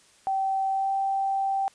sine tone with pitch glide, 773 to 780.2 Hz, G5 to G5, -24 to -8 cents, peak -23 dBFS, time 0.27-1.68 s, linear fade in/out 0 ms, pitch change +16 cents, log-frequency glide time 0.7-0.91 s, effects white hiss -58 dBFS RMS until 1.74 s + resampled to 22050 Hz

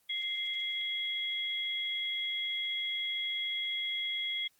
sine tone pair together, 2093 / 3322 Hz, C7 / G#7, 0 / 0 cents, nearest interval minor sixth, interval 800 cents, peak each -37 / -33 dBFS, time 0.09-4.48 s, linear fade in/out 10 ms, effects white hiss -70 dBFS RMS until 4.59 s + Opus 24 kbps

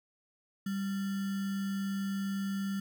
sine tone with sample-and-hold, 196.3 Hz, G3, 3 cents sharp, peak -31 dBFS, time 0.66-2.8 s, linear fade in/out 5 ms, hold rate 1575 Hz, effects none

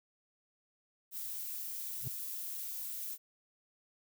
violet noise, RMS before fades -41 dBFS, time 1.11-3.18 s, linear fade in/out 50 ms
triangle tone with exponential growth, 125 Hz, B2, 21 cents sharp, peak -31 dBFS, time 2-2.08 s, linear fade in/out 5 ms, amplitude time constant 16 ms
effects none

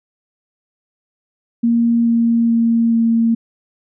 sine tone with pitch steps, 233.5 / 232 / 230.6 / 229.1 Hz, A#3 / A#3 / A#3 / A#3, +3 / -8 / -19 / -30 cents, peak -11 dBFS, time 1.63-3.35 s, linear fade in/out 10 ms, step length 430 ms, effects none

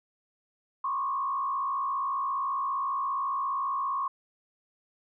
sine tone with frequency modulation, 1093 Hz, C#6, 25 cents flat, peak -27 dBFS, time 0.84-4.08 s, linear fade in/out 5 ms, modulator 57.4 Hz, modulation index 0.98, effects none

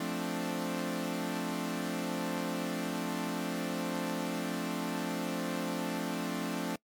sawtooth chord, D minor seventh, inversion first, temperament equal, 174.61 / 220 / 261.6 / 293.7 Hz, F3 / A3 / C4 / D4, 0 / 0 / 0 / 0 cents, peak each -34 dBFS, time 0-6.76 s, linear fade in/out 5 ms, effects noise-tail reverb RT60 0.1 s tail -24 dB re dry + MP3 96 kbps

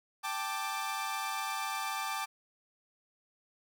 sawtooth chord, G suspended second, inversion none, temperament equal with one note detuned, 784 / 880 / 1180.1 Hz, G5 / A5 / D6, 0 / 0 / +8 cents, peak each -36 / -35 / -33 dBFS, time 0.23-2.26 s, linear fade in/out 20 ms, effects none

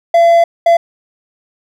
triangle tone bursts at uneven times, 678 Hz, E5, 49 cents sharp, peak -3 dBFS, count 2, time 0.14-0.44 / 0.66-0.77 s, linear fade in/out 5 ms, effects none

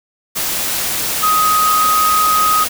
sine tone in noise, 1255 Hz, D#6, 15 cents sharp, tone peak -11 dBFS, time 1.22-2.65 s, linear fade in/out 20 ms, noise white, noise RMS -19 dBFS, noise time 0.35-2.69 s, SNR +5 dB, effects none

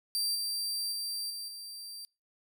sawtooth tone with level steps, 4699 Hz, D8, in tune, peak -26 / -29 / -31 / -35 / -39 dBFS, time 0.15-2.05 s, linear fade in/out 0 ms, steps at 0.35 / 0.92 / 1.3 / 1.48 s, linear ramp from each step 2 ms, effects noise-tail reverb RT60 0.3 s tail -26 dB re dry

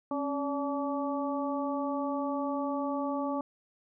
harmonic tone with a mistuned harmonic, 286.6 Hz, D4, 42 cents flat, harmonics 1 / 2 / 3 / 4, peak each -32 / -35 / -37 / -38 dBFS, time 0.11-3.41 s, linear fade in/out 2 ms, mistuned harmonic 1, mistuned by -70 cents, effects none

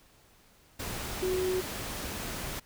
sine tone in noise, 370 Hz, F#4, in tune, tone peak -27 dBFS, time 1.22-1.61 s, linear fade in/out 10 ms, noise pink, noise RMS -37 dBFS, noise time 0.79-2.6 s, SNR +7 dB, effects pink hiss -61 dBFS RMS until 2.65 s

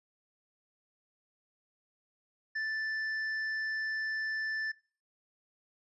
sine tone with hard clipping, 1760 Hz, A6, in tune, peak -33 dBFS, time 2.55-4.72 s, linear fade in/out 10 ms, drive 4 dB, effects noise-tail reverb RT60 0.4 s tail -22 dB re dry + resampled to 24000 Hz

